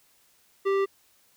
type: tone with low-pass filter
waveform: square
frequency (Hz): 392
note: G4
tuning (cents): 0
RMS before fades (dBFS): -24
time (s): 0.65-0.86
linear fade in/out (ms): 20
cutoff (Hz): 2100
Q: 0.75
effects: white hiss -63 dBFS RMS until 1.36 s